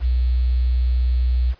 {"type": "tone with quantisation", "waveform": "sine", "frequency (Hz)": 61.74, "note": "B1", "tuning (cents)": 0, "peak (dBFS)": -15, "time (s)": [0, 1.55], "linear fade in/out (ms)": 50, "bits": 7, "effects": ["pink hiss -55 dBFS RMS until 1.59 s", "resampled to 11025 Hz"]}